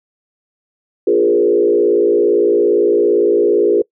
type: tone with frequency modulation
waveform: sine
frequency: 412 Hz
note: G#4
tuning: 14 cents flat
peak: -9 dBFS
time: 1.07-3.82 s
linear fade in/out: 5 ms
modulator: 57.6 Hz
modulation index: 1.3
effects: noise-tail reverb RT60 0.1 s tail -24 dB re dry